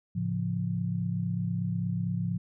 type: chord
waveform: sine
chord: A augmented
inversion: none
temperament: equal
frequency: 110 / 138.59 / 174.61 Hz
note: A2 / C#3 / E#3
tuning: 0 / 0 / 0 cents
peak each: -32 / -35 / -30 dBFS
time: 0.15-2.38 s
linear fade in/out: 10 ms
effects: none